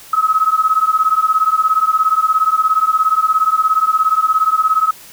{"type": "beating tone pair", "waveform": "sine", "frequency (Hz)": [1273, 1290], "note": ["D#6", "E6"], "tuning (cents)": [39, -38], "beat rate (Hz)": 17, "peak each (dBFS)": -14, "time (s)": [0.13, 4.91], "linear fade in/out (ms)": 5, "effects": ["white hiss -39 dBFS RMS until 5.12 s"]}